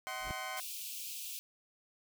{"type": "chord", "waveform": "20% pulse", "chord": "C diminished", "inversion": "first", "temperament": "just", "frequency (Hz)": [627.9, 753.5, 1046.5], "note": ["Eb5", "Gb5", "C6"], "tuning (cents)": [16, 31, 0], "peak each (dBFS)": [-42, -37, -37], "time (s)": [0.07, 0.6], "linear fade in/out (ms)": 0}
{"type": "noise with exponential growth", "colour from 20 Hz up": "brown", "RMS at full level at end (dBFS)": -38, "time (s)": [0.15, 0.31], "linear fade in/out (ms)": 0, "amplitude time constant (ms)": 33}
{"type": "high-pass noise", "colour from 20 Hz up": "white", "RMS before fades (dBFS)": -43, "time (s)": [0.57, 1.39], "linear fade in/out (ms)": 0, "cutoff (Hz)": 2400, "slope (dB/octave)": 96}
{"effects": []}